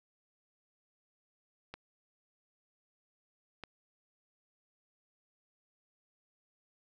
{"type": "clicks", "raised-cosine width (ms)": 0.3, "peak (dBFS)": -27, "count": 2, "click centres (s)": [1.74, 3.637], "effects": []}